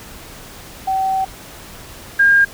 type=tone pair in turn; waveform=sine; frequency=766 / 1612.8 Hz; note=G5 / G6; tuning=-40 / +49 cents; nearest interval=octave + minor second; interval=1289 cents; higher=second; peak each=-15 / -8 dBFS; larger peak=second; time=0.87-1.25 / 2.19-2.45 s; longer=first; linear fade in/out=10 ms; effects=pink hiss -37 dBFS RMS until 2.53 s